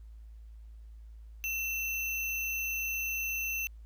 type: tone with sample-and-hold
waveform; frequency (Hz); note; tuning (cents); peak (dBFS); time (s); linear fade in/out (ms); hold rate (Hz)
sine; 2683; E7; +30; -31; 1.44-3.67; 0; 8820
effects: added 55 Hz sine -46 dBFS peak until 3.85 s + pink hiss -75 dBFS RMS until 3.85 s